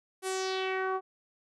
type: tone with low-pass filter sweep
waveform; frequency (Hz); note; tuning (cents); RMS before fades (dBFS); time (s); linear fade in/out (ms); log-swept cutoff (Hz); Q
sawtooth; 378.2; F#4; +38; -32; 0.22-1.01; 50; 11000 to 930; 2.8
effects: none